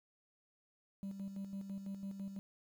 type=tone with tremolo; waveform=sine; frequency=196 Hz; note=G3; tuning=in tune; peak=-37 dBFS; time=1.03-2.39 s; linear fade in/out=0 ms; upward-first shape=square; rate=6 Hz; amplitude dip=60%; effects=tanh soft clip ceiling -39 dBFS + 11-bit